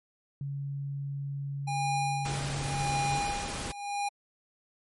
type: tone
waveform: sine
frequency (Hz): 140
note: C#3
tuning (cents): +18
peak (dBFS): -32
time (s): 0.41-3.19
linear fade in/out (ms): 2
type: tone with tremolo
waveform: square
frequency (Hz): 812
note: G#5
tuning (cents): -39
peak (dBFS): -28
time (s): 1.67-4.09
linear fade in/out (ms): 10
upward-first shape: sine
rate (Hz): 0.9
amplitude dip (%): 90
type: noise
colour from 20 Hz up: pink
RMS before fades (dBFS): -36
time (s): 2.25-3.72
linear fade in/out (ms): 5
effects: MP3 48 kbps